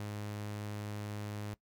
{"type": "tone", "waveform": "sawtooth", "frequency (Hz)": 104.2, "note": "G#2", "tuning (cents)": 6, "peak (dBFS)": -35, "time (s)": [0, 1.54], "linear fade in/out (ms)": 0, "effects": ["noise-tail reverb RT60 0.1 s tail -19 dB re dry"]}